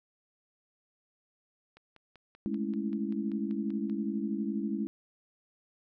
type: click train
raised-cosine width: 0.3 ms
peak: -38 dBFS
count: 12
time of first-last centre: 1.77-3.898 s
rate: 5.17 Hz
type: chord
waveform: sine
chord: A major seventh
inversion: third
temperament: equal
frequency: 207.7 / 220 / 277.2 / 329.6 Hz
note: G#3 / A3 / C#4 / E4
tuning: 0 / 0 / 0 / 0 cents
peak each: -33 / -37 / -37 / -37 dBFS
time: 2.46-4.87 s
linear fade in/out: 0 ms
effects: none